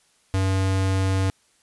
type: tone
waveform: square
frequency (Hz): 95.5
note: G2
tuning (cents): -45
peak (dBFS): -20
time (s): 0.34-1.3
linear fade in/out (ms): 0
effects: white hiss -62 dBFS RMS until 1.62 s + resampled to 24000 Hz